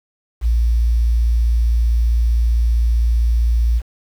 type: tone with quantisation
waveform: sine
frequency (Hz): 57.7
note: A#1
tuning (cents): -17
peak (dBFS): -12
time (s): 0.41-3.82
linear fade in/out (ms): 50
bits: 7
effects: none